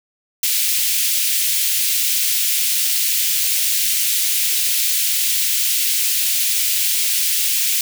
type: high-pass noise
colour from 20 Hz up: white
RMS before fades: -18 dBFS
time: 0.43-7.81 s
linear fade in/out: 2 ms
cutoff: 2300 Hz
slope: 24 dB/octave
effects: none